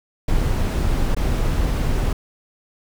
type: noise with dropouts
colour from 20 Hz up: brown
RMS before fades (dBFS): -19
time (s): 0.28-2.13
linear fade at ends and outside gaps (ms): 5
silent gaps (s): 1.148-1.165
effects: none